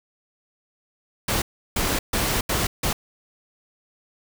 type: noise bursts at uneven times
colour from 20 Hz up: pink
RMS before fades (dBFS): -23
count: 5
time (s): 1.28-1.42 / 1.76-1.99 / 2.13-2.41 / 2.49-2.67 / 2.83-2.93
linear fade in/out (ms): 5
effects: none